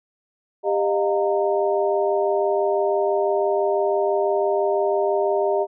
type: tone cluster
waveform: sine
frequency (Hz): 398.1 / 616 / 702 / 921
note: G4 / D#5 / F5 / A#5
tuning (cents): +27 / -17 / +9 / -21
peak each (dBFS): -21 / -22 / -26 / -28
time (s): 0.63-5.67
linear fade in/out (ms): 50
effects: none